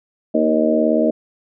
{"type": "harmonic tone with a mistuned harmonic", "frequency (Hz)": 77.8, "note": "D#2", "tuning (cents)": 0, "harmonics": [3, 4, 5, 6, 7, 8], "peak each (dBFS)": [-19, -19, -29, -22, -23, -18], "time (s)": [0.34, 1.11], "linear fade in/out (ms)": 10, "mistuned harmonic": 5, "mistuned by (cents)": -16, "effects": []}